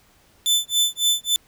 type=tone with tremolo; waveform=sawtooth; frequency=3520 Hz; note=A7; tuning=in tune; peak=-12 dBFS; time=0.46-1.36 s; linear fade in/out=0 ms; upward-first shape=sine; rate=3.6 Hz; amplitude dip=100%; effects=pink hiss -57 dBFS RMS until 1.47 s